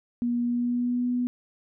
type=tone with pitch glide; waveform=sine; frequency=240 to 246.2 Hz; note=B3 to B3; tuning=-49 to -5 cents; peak=-23 dBFS; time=0.22-1.27 s; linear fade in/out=0 ms; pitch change=+44 cents; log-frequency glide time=0.43-1.07 s; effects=none